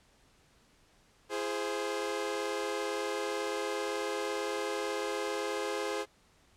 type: chord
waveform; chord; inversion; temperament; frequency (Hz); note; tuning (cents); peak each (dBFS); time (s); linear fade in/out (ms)
sawtooth; E augmented; none; equal with one note detuned; 337.3 / 415.3 / 523.3; E4 / G#4 / B#4; +40 / 0 / 0; -36 / -31 / -33; 1.29-6.06; 50
effects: pink hiss -65 dBFS RMS until 6.56 s + low-pass 9000 Hz 12 dB/octave